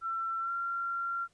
sine tone with pitch glide, 1345 to 1375.6 Hz, E6 to F6, +34 to -27 cents, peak -31 dBFS, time 0.01-1.28 s, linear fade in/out 50 ms, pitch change +39 cents, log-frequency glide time 0.42-0.51 s, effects pink hiss -70 dBFS RMS until 1.33 s + resampled to 22050 Hz

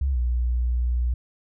sine tone with pitch glide, 68 to 60.58 Hz, C#2 to B1, -33 to -33 cents, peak -20 dBFS, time 0.01-1.14 s, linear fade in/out 5 ms, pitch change -200 cents, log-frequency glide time 0.12-0.17 s, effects none

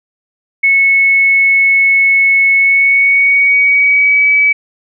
sine tone with pitch glide, 2200 to 2287 Hz, C#7 to D7, -14 to -47 cents, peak -6 dBFS, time 0.63-4.53 s, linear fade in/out 10 ms, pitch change +67 cents, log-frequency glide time 2.56-4.31 s, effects none

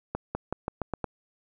accelerating click train, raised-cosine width 1 ms, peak -15 dBFS, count 7, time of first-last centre 0.15-1.043 s, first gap 200 ms, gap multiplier 0.88, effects none

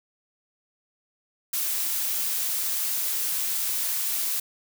blue noise, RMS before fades -27 dBFS, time 1.53-4.4 s, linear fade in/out 5 ms, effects none

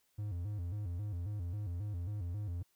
triangle tone with vibrato, 95.2 Hz, F#2, 50 cents sharp, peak -34 dBFS, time 0.18-2.63 s, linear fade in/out 10 ms, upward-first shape square, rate 3.7 Hz, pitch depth 160 cents each way, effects white hiss -75 dBFS RMS until 2.75 s

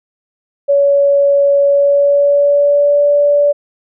sine tone with pitch glide, 564 to 578.5 Hz, C#5 to D5, +30 to -26 cents, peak -7 dBFS, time 0.68-3.53 s, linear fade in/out 20 ms, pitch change +44 cents, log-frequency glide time 1.63-3.03 s, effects none

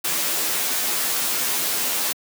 white noise with comb filter, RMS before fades -23 dBFS, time 0.04-2.13 s, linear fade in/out 10 ms, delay 12 ms, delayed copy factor +0.95, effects high-pass 200 Hz 12 dB/octave

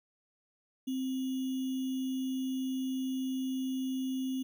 sine tone with sample-and-hold, 261.6 Hz, C4, in tune, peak -31 dBFS, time 0.87-4.43 s, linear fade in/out 10 ms, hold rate 3150 Hz, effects none

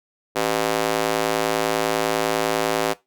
square tone with high-pass filter, 55 Hz, A1, in tune, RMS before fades -22 dBFS, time 0.35-2.94 s, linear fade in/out 20 ms, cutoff 440 Hz, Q 1.2, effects noise-tail reverb RT60 0.2 s tail -19 dB re dry

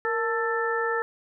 harmonic tone with a mistuned harmonic, 442.6 Hz, A4, 10 cents sharp, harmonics 1 / 2 / 3 / 4, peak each -27 / -32 / -30 / -29 dBFS, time 0.05-1.02 s, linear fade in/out 0 ms, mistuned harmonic 1, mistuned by +84 cents, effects none

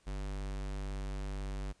square tone, 49 Hz, G1, in tune, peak -37 dBFS, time 0.06-1.73 s, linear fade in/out 20 ms, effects pink hiss -69 dBFS RMS until 1.8 s + resampled to 22050 Hz

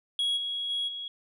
sine tone with level steps, 3322 Hz, G#7, in tune, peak -22 / -29 / -26 / -34 dBFS, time 0.19-1.08 s, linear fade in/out 2 ms, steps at 0.36 / 0.69 / 0.87 s, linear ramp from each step 20 ms, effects tanh soft clip ceiling -24 dBFS

